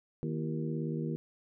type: harmonic tone with a mistuned harmonic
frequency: 78.2 Hz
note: D#2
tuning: 9 cents sharp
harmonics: 2 / 3 / 4 / 5 / 6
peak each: -34 / -38 / -40 / -42 / -44 dBFS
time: 0.23-1.16 s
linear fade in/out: 0 ms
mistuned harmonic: 4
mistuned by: +110 cents
effects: none